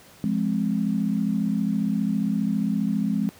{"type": "chord", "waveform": "sine", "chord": "F minor", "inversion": "none", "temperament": "just", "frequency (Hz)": [174.61, 209.5, 261.9], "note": ["F3", "Ab3", "C4"], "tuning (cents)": [0, 15, 2], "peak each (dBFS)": [-27, -23, -28], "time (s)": [0.24, 3.29], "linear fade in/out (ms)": 0, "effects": ["pink hiss -50 dBFS RMS until 3.39 s", "high-pass 80 Hz 12 dB/octave"]}